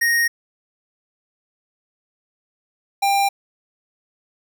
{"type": "tone pair in turn", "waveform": "square", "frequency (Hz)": [1864.7, 794.7], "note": ["A#6", "G5"], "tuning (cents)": [0, 23], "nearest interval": "octave + minor third", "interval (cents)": 1477, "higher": "first", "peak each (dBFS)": -16, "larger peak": "neither", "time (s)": [[0.01, 0.28], [3.02, 3.29]], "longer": "neither", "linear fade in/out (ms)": 10, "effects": []}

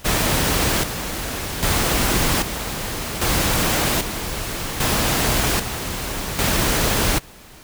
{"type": "noise with tremolo", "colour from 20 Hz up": "pink", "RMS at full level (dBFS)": -19, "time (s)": [0.04, 7.2], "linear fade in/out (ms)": 20, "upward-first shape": "square", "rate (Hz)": 0.63, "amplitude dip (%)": 60, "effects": ["pink hiss -44 dBFS RMS until 7.63 s"]}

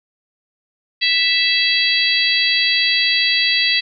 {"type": "harmonic tone", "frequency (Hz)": 659.3, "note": "E5", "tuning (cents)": 0, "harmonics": [3, 4, 5, 6, 7], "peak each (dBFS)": [-20, -20, -20, -20, -20], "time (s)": [1.01, 3.81], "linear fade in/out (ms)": 20, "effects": []}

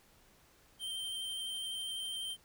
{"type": "tone with vibrato", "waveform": "square", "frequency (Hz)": 3136, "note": "G7", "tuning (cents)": 0, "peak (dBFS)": -38, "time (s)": [0.79, 2.37], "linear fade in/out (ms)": 50, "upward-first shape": "square", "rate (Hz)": 12, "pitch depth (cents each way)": 10, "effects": ["pink hiss -65 dBFS RMS until 2.44 s"]}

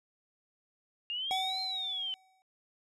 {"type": "exponential two-way sweep", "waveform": "sine", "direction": "up then down", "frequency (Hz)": [2789, 4176, 3024], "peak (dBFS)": -33, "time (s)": [1.1, 2.14], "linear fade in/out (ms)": 0, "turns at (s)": 1.61}
{"type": "tone with exponential decay", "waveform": "square", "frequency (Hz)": 756, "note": "F#5", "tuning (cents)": 37, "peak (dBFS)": -30, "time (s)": [1.31, 2.42], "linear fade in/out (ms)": 0, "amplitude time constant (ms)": 240}
{"effects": ["low-pass 10000 Hz 12 dB/octave"]}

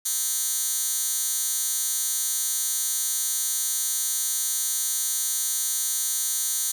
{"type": "tone with high-pass filter", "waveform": "10% pulse", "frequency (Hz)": 260, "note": "C4", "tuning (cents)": -11, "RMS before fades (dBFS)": -26, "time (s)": [0.05, 6.72], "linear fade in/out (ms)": 10, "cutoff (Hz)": 7600, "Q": 1.5, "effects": []}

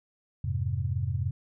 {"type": "chord", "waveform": "sine", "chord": "F minor", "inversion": "none", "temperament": "equal with one note detuned", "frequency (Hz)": [87.31, 104.13, 130.81], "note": ["F2", "Ab2", "C3"], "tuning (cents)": [0, 5, 0], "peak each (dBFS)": -31, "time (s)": [0.44, 1.31], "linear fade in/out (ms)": 5, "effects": []}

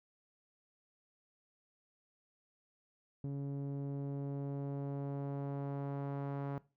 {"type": "tone with low-pass filter sweep", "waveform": "sawtooth", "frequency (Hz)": 140.1, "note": "C#3", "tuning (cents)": 19, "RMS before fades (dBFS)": -39, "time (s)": [3.24, 6.58], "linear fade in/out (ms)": 0, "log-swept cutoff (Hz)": [320, 1100], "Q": 0.92, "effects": ["noise-tail reverb RT60 0.3 s tail -19 dB re dry"]}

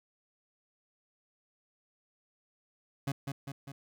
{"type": "tone with echo", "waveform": "30% pulse", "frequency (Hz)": 138.59, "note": "C#3", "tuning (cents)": 0, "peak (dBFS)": -28, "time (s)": [3.07, 3.12], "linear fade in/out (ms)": 5, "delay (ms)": 200, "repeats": 3, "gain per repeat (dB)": -4, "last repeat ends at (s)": 3.72, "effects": []}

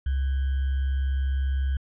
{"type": "tone with sample-and-hold", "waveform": "sine", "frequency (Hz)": 67.3, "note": "C2", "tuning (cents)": 49, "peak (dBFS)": -22, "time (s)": [0.06, 1.77], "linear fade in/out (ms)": 5, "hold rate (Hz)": 1575, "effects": ["resampled to 8000 Hz"]}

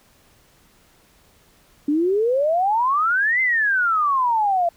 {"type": "exponential two-way sweep", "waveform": "sine", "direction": "up then down", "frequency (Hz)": [283.5, 2093, 669], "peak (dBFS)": -16, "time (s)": [1.88, 4.69], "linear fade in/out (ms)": 5, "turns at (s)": 3.41, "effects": ["pink hiss -56 dBFS RMS until 4.76 s"]}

